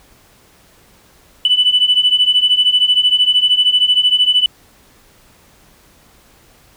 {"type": "beating tone pair", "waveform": "sine", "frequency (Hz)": [2976, 2989], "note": ["F#7", "F#7"], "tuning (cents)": [9, 17], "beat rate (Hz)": 13, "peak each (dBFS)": [-13, -11], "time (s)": [1.45, 4.46], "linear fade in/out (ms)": 2, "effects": ["tanh soft clip ceiling -3 dBFS", "pink hiss -49 dBFS RMS until 6.76 s"]}